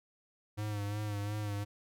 square tone with vibrato, 103.83 Hz, G#2, in tune, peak -35 dBFS, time 0.57-1.65 s, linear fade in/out 20 ms, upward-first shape sine, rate 2.8 Hz, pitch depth 42 cents each way, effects none

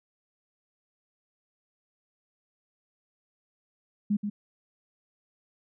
sine tone with echo, 206.3 Hz, G#3, 11 cents flat, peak -22 dBFS, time 4.1-4.17 s, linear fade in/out 10 ms, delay 130 ms, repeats 1, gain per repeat -6 dB, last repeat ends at 4.3 s, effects none

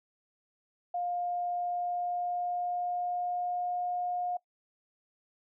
sine tone with pitch glide, 707 to 714.8 Hz, F5 to F5, +21 to +40 cents, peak -30 dBFS, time 0.94-4.37 s, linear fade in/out 5 ms, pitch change +19 cents, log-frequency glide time 1.48-3.82 s, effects noise-tail reverb RT60 0.1 s tail -21 dB re dry

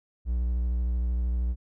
triangle tone with vibrato, 60.3 Hz, B1, 41 cents flat, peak -22 dBFS, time 0.25-1.56 s, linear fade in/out 50 ms, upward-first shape sine, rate 13 Hz, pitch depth 43 cents each way, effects none

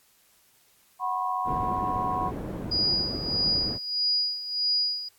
sine chord, F# suspended fourth, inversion none, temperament equal with one note detuned, 740 / 987.8 / 1082.8 Hz, F#5 / B5 / C#6, 0 / 0 / -41 cents, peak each -30 dBFS, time 0.99-2.32 s, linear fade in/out 50 ms
white low-pass noise, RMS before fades -34 dBFS, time 1.44-3.79 s, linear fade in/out 50 ms, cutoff 340 Hz, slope 12 dB/octave
sine tone with tremolo, 4900 Hz, D#8, 27 cents flat, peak -21 dBFS, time 2.71-5.09 s, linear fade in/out 10 ms, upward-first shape sine, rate 1.6 Hz, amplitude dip 75%
effects white hiss -62 dBFS RMS until 5.18 s + AAC 64 kbps

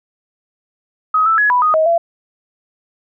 sine tone with pitch steps, 1265 / 1321 / 1684 / 988 / 1243 / 633 / 676 Hz, D#6 / E6 / G#6 / B5 / D#6 / D#5 / E5, +28 / +3 / +24 / 0 / -2 / +30 / +43 cents, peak -10 dBFS, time 1.14-1.98 s, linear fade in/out 5 ms, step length 120 ms, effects none

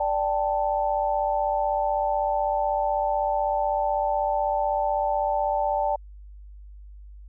sine chord, D suspended fourth, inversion none, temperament equal, 587.3 / 784 / 880 Hz, D5 / G5 / A5, 0 / 0 / 0 cents, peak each -26 dBFS, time 0-5.96 s, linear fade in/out 5 ms, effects added 50 Hz sine -41 dBFS peak until 7.28 s

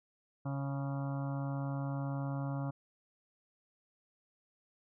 harmonic tone with a mistuned harmonic, 138.59 Hz, C#3, in tune, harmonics 1 / 2 / 4 / 5 / 6 / 7 / 8 / 9 / 10, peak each -35 / -41 / -47 / -49 / -51 / -52 / -53 / -54 / -55 dBFS, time 0.45-2.71 s, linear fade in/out 10 ms, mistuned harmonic 9, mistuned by -34 cents, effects none

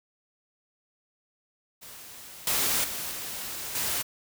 white noise with level steps, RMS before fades -45 / -26 / -34 / -36 / -29 dBFS, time 1.81-4.03 s, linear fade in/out 20 ms, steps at 2.47 / 2.84 / 3.11 / 3.75 s, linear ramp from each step 2 ms, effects none

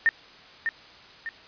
sine tone with echo, 1820 Hz, A#6, 42 cents flat, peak -16 dBFS, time 0.06-0.09 s, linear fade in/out 0 ms, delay 600 ms, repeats 2, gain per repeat -7 dB, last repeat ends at 1.29 s, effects white hiss -49 dBFS RMS until 1.47 s + resampled to 11025 Hz

